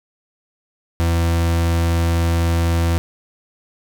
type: tone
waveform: 40% pulse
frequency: 84 Hz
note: E2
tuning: 33 cents sharp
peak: -14 dBFS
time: 1-2.98 s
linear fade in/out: 0 ms
effects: none